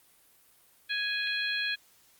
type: harmonic tone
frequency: 831 Hz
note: G#5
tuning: 1 cent sharp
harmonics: 2 / 3 / 4 / 5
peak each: -32 / -34 / -35 / -36 dBFS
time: 0.89-1.76 s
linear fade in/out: 20 ms
effects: white hiss -62 dBFS RMS until 2.19 s + Opus 32 kbps